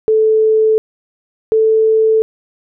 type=tone pair in turn; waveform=sine; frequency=437.3 / 440.6 Hz; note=A4 / A4; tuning=-11 / +2 cents; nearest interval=unison; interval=13 cents; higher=second; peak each=-8 dBFS; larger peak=neither; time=0.08-0.78 / 1.52-2.22 s; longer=neither; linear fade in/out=0 ms; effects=none